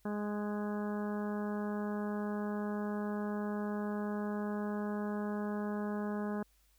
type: harmonic tone with a mistuned harmonic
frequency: 207.7 Hz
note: G#3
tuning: in tune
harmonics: 1 / 2 / 3 / 4 / 5 / 6 / 7 / 8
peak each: -35 / -41 / -45 / -47 / -49 / -51 / -52 / -53 dBFS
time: 0.05-6.43 s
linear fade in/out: 5 ms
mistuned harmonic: 7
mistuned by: +30 cents
effects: added 50 Hz sine -68 dBFS peak until 6.78 s + white hiss -72 dBFS RMS until 6.78 s